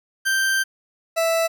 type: tone pair in turn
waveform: 40% pulse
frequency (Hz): 1568 / 659.3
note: G6 / E5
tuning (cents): 0 / 0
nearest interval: octave + minor third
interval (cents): 1500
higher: first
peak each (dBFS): -17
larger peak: neither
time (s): 0.25-0.64 / 1.16-1.48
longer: first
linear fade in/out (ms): 20
effects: 9-bit